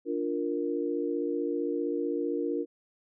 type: chord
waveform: sine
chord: Bb major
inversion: first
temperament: equal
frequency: 293.7 / 349.2 / 466.2 Hz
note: D4 / F4 / Bb4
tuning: 0 / 0 / 0 cents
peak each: -32 dBFS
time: 0.05-2.66 s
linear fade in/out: 50 ms
effects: none